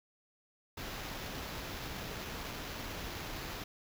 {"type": "noise with sample-and-hold", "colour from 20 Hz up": "pink", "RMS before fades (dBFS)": -42, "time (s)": [0.77, 3.64], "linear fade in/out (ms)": 5, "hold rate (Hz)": 8820, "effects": []}